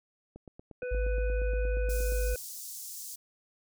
click train, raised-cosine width 2 ms, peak -33 dBFS, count 16, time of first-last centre 0.36-2.123 s, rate 8.51 Hz
harmonic tone, 497.7 Hz, B4, 13 cents sharp, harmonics 1 / 3 / 5, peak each -33 / -43 / -47 dBFS, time 0.82-2.36 s, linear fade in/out 2 ms
sine tone, 52.7 Hz, G#1, 26 cents sharp, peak -27 dBFS, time 0.91-2.35 s, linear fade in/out 10 ms
pink high-pass noise, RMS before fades -42 dBFS, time 1.89-3.16 s, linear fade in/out 10 ms, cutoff 5700 Hz, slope 24 dB/octave
effects none

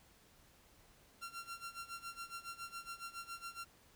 sawtooth tone with tremolo, 1372 Hz, F6, 31 cents flat, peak -39 dBFS, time 1.21-3.65 s, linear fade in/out 20 ms, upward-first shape sine, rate 7.2 Hz, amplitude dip 85%, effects pink hiss -66 dBFS RMS until 3.95 s

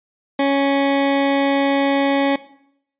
20% pulse tone, 277.5 Hz, C#4, 2 cents sharp, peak -10 dBFS, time 0.39-2.36 s, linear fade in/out 5 ms, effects noise-tail reverb RT60 0.7 s tail -17 dB re dry + resampled to 8000 Hz

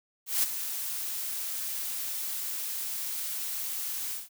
blue noise with ADSR envelope, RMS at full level -24 dBFS, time 0.26-4.29 s, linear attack 170 ms, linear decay 18 ms, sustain -10 dB, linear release 170 ms, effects none

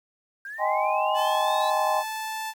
sine linear sweep, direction up, 1568 to 3979 Hz, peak -34 dBFS, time 0.45-1.7 s, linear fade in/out 2 ms
sine chord, Ab major seventh, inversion second, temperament just, 623 / 778.7 / 830.6 / 1038.3 Hz, Eb5 / G5 / Ab5 / C6, +2 / -12 / 0 / -14 cents, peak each -27 dBFS, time 0.58-2.04 s, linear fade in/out 50 ms
sawtooth tone with pitch glide, 869 to 877.6 Hz, A5 to A5, -22 to -5 cents, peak -26 dBFS, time 1.14-2.54 s, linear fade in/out 50 ms, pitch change +17 cents, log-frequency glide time 1.73-2.4 s
effects 9-bit

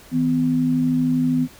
sine tone pair together, 160 / 252.6 Hz, D#3 / B3, +49 / +39 cents, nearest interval minor sixth, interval 790 cents, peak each -23 / -17 dBFS, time 0.11-1.48 s, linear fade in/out 50 ms, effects pink hiss -46 dBFS RMS until 1.59 s

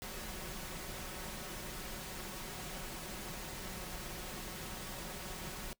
pink noise with comb filter, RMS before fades -44 dBFS, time 0.02-5.73 s, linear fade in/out 0 ms, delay 5.4 ms, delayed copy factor +0.5, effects noise-tail reverb RT60 0.1 s tail -22 dB re dry

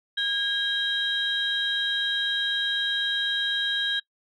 sine tone cluster, 1632 / 3204 / 3832 Hz, G#6 / G7 / A#7, -31 / +37 / +47 cents, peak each -27 dBFS, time 0.17-4 s, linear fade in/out 10 ms, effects noise-tail reverb RT60 0.1 s tail -22 dB re dry + tanh soft clip ceiling -15 dBFS

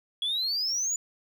sine exponential sweep, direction up, 3322 to 7040 Hz, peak -24 dBFS, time 0.22-0.96 s, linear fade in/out 2 ms, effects tanh soft clip ceiling -24 dBFS + 10-bit

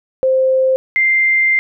sine tone pair in turn, 523.3 / 2093 Hz, C5 / C7, 0 / 0 cents, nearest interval 2 octaves, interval 2400 cents, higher second, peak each -10 dBFS, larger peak neither, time 0.23-0.76 / 0.96-1.59 s, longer second, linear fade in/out 0 ms, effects none

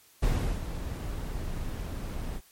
brown noise with ADSR envelope, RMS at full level -24 dBFS, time 0.22-2.41 s, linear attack 13 ms, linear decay 370 ms, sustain -10 dB, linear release 48 ms, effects white hiss -59 dBFS RMS until 2.51 s + MP3 64 kbps

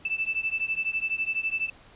sine beating tone pair, 2637 / 2649 Hz, E7 / E7, 0 / +8 cents, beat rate 12 Hz, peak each -29 dBFS, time 0.05-1.7 s, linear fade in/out 5 ms, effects pink hiss -53 dBFS RMS until 1.95 s + resampled to 8000 Hz

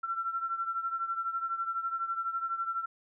sine beating tone pair, 1349 / 1361 Hz, E6 / F6, +40 / -45 cents, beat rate 12 Hz, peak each -32 / -37 dBFS, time 0.03-2.86 s, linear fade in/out 10 ms, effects none

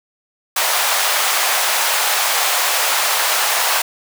pink high-pass noise, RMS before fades -17 dBFS, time 0.56-3.82 s, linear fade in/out 5 ms, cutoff 670 Hz, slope 24 dB/octave, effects none

